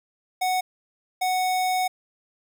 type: tone bursts at uneven times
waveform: square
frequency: 740 Hz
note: F#5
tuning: in tune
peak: -22 dBFS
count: 2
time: 0.41-0.61 / 1.21-1.88 s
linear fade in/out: 10 ms
effects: none